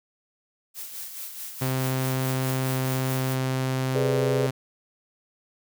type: noise with tremolo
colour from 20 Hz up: blue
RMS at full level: -35 dBFS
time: 0.74-3.37 s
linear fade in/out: 50 ms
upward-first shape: sine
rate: 4.7 Hz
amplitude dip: 50%
type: tone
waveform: sawtooth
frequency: 130.7 Hz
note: C3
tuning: 1 cent flat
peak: -20 dBFS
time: 1.61-4.51 s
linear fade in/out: 10 ms
type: chord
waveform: sine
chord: G# diminished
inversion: none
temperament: equal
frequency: 415.3 / 493.9 / 587.3 Hz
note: G#4 / B4 / D5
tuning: 0 / 0 / 0 cents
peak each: -25 / -28 / -31 dBFS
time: 3.95-4.47 s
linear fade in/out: 2 ms
effects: none